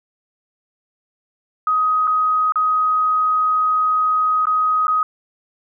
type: tone with dropouts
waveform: sine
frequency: 1257 Hz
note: D#6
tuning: 17 cents sharp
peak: -14 dBFS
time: 1.67-5.03 s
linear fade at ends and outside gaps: 2 ms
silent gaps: 2.072-2.076 / 2.522-2.557 / 4.455-4.469 / 4.87-4.88 s
effects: none